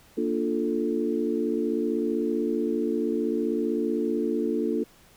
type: chord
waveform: sine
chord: Bb major seventh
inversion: none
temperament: equal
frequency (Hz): 233.1 / 293.7 / 349.2 / 440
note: Bb3 / D4 / F4 / A4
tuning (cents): 0 / 0 / 0 / 0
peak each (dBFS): -29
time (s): 0.17-4.84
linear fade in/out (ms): 10
effects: pink hiss -56 dBFS RMS until 5.16 s